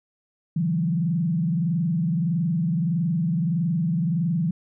sine tone with frequency modulation, 167.5 Hz, E3, 28 cents sharp, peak -20 dBFS, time 0.56-4.51 s, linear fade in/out 5 ms, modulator 21.6 Hz, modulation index 0.92, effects none

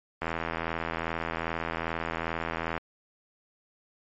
click train, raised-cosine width 0.5 ms, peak -15 dBFS, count 212, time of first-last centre 0.22-2.778 s, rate 82.5 Hz, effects MP3 48 kbps

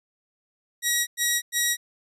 10% pulse tone bursts, 1911 Hz, A#6, 43 cents sharp, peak -12 dBFS, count 3, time 0.82-1.77 s, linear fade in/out 50 ms, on 250 ms, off 100 ms, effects resampled to 32000 Hz

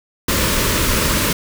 pink band-stop noise, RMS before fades -17 dBFS, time 0.28-1.33 s, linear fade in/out 5 ms, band 640 to 910 Hz, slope 96 dB/octave, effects none

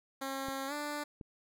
10% pulse tone with pitch glide, 270 to 294.4 Hz, C#4 to D4, -45 to +4 cents, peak -28 dBFS, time 0.21-1.04 s, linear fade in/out 10 ms, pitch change +149 cents, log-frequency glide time 0.67-0.73 s
clicks, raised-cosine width 3 ms, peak -32 dBFS, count 2, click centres 0.485 / 1.212 s
effects none

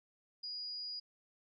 sine tone, 4892 Hz, D#8, 30 cents flat, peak -40 dBFS, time 0.43-1 s, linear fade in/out 10 ms, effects none

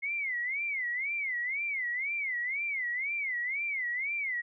sine tone with vibrato, 2126 Hz, C7, 27 cents sharp, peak -30 dBFS, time 0.02-4.42 s, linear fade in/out 20 ms, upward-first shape sine, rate 2 Hz, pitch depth 190 cents each way, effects none

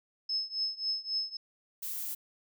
sine tone with tremolo, 5200 Hz, E8, 24 cents flat, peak -27 dBFS, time 0.29-1.37 s, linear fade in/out 5 ms, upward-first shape triangle, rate 3.7 Hz, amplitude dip 95%
violet noise, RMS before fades -37 dBFS, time 1.82-2.15 s, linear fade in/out 10 ms
effects none

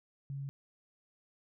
sine tone, 138.59 Hz, C#3, in tune, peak -37 dBFS, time 0.3-0.49 s, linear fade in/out 0 ms, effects none

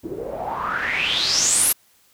white noise with low-pass filter sweep, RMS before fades -22 dBFS, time 0.03-1.73 s, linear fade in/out 10 ms, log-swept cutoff 310 to 12000 Hz, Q 7.1, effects white hiss -58 dBFS RMS until 2.13 s

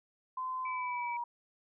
sine tone with pitch glide, 1028 to 953.6 Hz, C6 to A#5, -31 to +39 cents, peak -34 dBFS, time 0.37-1.24 s, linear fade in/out 5 ms, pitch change -130 cents, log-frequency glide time 0.65-1.12 s
sine tone, 2305 Hz, D7, 33 cents flat, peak -40 dBFS, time 0.65-1.17 s, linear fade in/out 5 ms
effects none

